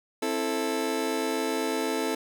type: chord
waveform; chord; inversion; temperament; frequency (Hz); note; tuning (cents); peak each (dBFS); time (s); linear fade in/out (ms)
30% pulse; A minor; first; just; 264 / 330 / 440; C4 / E4 / A4; +16 / +2 / 0; -29 / -29 / -27; 0.22-2.15; 5
effects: none